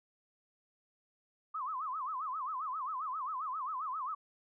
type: tone with vibrato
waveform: sine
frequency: 1142 Hz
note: D6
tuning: 49 cents flat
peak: -35 dBFS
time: 1.54-4.15 s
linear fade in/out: 10 ms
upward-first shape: sine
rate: 7.5 Hz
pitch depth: 230 cents each way
effects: none